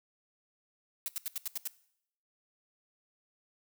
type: noise bursts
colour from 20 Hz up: blue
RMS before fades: -35 dBFS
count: 7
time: 1.06-1.675 s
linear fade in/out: 0 ms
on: 21 ms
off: 78 ms
effects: noise-tail reverb RT60 0.7 s tail -19 dB re dry